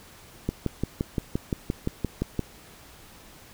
click train, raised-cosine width 3 ms, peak -12 dBFS, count 12, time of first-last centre 0.49-2.393 s, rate 5.78 Hz, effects pink hiss -50 dBFS RMS until 3.53 s

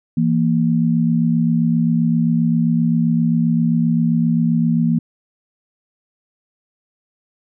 sine tone pair together, 165.6 / 233.2 Hz, E3 / A#3, +8 / +1 cents, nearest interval tritone, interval 593 cents, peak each -16 dBFS, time 0.17-4.99 s, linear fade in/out 5 ms, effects none

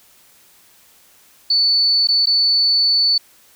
sine tone with dropouts, 4480 Hz, C#8, 18 cents sharp, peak -12 dBFS, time 1.5-3.18 s, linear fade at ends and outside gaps 5 ms, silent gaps 2.073-2.086 / 2.258-2.269 s, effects white hiss -51 dBFS RMS until 3.55 s

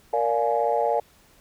sine chord, Bb dominant seventh, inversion none, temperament just, 466.2 / 582.7 / 699.2 / 839.1 Hz, Bb4 / D5 / F5 / Ab5, 0 / -14 / +2 / +18 cents, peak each -25 dBFS, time 0.13-1 s, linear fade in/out 5 ms, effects tanh soft clip ceiling -10 dBFS + pink hiss -57 dBFS RMS until 1.4 s

